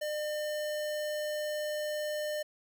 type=tone; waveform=square; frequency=603 Hz; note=D5; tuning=46 cents sharp; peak=-33 dBFS; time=0.01-2.43 s; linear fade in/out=10 ms; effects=11-bit